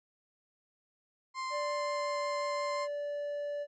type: tone with vibrato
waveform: 35% pulse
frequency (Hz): 1046.5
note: C6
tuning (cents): 0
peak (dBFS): -33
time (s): 1.34-2.88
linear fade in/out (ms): 50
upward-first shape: triangle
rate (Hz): 5.6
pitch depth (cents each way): 8
type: tone with pitch glide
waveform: triangle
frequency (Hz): 587.3 to 580.9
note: D5 to D5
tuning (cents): 0 to -19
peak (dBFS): -32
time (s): 1.5-3.67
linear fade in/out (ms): 50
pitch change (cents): -19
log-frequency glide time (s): 1.63-2.2
effects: resampled to 16000 Hz

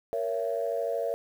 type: chord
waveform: sine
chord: A# diminished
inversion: none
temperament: just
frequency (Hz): 466.2 / 559.4 / 671.3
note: A#4 / C#5 / E5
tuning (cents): 0 / +16 / +31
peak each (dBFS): -31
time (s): 0.13-1.14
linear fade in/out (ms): 0
effects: tanh soft clip ceiling -18 dBFS + 9-bit

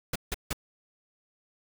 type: noise bursts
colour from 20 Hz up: pink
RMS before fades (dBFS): -30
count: 3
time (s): 0.13-0.531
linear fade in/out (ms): 5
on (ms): 27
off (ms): 160
effects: none

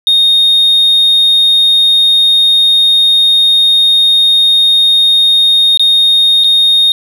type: tone with dropouts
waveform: sine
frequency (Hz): 3700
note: A#7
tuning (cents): -14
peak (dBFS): -3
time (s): 0.07-6.92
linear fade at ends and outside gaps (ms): 1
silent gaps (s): 5.774-5.795 / 6.438-6.443
effects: tanh soft clip ceiling -3 dBFS + 7-bit

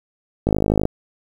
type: click train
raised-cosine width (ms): 2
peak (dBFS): -4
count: 21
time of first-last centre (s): 0.47-0.854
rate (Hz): 52.1
effects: 7-bit

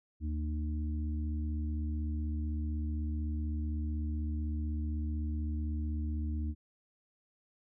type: harmonic tone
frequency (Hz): 75.9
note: D#2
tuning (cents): -42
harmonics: 1 / 3 / 4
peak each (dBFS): -32 / -42 / -44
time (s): 0.2-6.55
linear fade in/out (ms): 50
effects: none

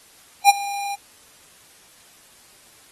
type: tone with ADSR envelope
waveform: square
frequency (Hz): 804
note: G5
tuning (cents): +44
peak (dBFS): -7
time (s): 0.44-0.96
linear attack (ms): 54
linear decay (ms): 22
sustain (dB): -19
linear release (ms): 21
effects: white hiss -51 dBFS RMS until 2.91 s + AAC 32 kbps

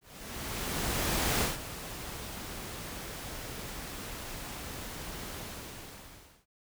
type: noise with ADSR envelope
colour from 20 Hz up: pink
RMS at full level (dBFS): -28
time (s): 0.01-6.46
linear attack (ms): 1400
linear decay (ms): 160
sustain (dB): -13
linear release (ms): 1100
effects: none

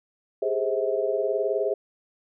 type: tone cluster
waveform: sine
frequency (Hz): 401.5 / 420.7 / 526 / 646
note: G4 / G#4 / C5 / E5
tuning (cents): +41 / +22 / +9 / -35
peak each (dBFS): -28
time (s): 0.42-1.74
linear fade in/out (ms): 5
effects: none

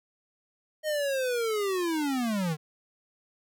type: linear sweep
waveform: square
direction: down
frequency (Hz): 625 to 146.83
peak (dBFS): -27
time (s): 0.83-2.57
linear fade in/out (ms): 50
effects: none

